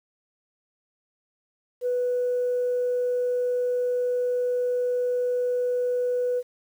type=tone; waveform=sine; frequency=493.9 Hz; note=B4; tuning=in tune; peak=-21 dBFS; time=1.81-6.43 s; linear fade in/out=50 ms; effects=tanh soft clip ceiling -18 dBFS + 9-bit